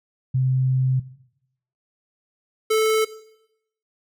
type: tone pair in turn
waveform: sine / square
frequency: 130.1 / 437.6 Hz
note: C3 / A4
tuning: -9 / -9 cents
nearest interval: octave + major sixth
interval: 2100 cents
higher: second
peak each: -17 / -17 dBFS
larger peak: neither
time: 0.34-1 / 2.7-3.05 s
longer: first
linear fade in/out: 10 ms
effects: noise-tail reverb RT60 0.8 s tail -17 dB re dry